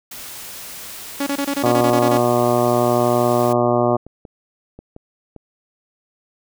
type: noise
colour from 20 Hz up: white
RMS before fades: -34 dBFS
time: 0.11-3.53 s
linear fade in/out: 5 ms
type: tone bursts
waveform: sawtooth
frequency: 281 Hz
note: C#4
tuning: 24 cents sharp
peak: -15 dBFS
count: 11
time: 1.2-2.176 s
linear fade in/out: 5 ms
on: 66 ms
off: 25 ms
type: harmonic tone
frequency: 120.8 Hz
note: B2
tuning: 38 cents flat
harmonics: 1 / 2 / 3 / 4 / 5 / 6 / 7 / 8 / 9 / 10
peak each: -24 / -22 / -20 / -26 / -19 / -22 / -29 / -31 / -26 / -29 dBFS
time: 1.63-3.97 s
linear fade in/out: 10 ms
type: clicks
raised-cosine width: 2 ms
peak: -24 dBFS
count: 8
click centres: 1.807 / 1.91 / 2.153 / 4.066 / 4.252 / 4.79 / 4.964 / 5.363 s
effects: none